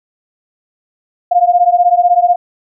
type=beating tone pair; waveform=sine; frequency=698.5 / 714.5 Hz; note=F5 / F5; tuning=0 / +39 cents; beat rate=16 Hz; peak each=-10 dBFS; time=1.31-2.36 s; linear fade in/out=10 ms; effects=none